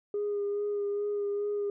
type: tone with vibrato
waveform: sine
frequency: 409.2 Hz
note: G#4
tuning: 26 cents flat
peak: -27 dBFS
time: 0.14-1.7 s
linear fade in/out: 2 ms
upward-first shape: sine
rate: 2.4 Hz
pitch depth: 18 cents each way
effects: tanh soft clip ceiling -25 dBFS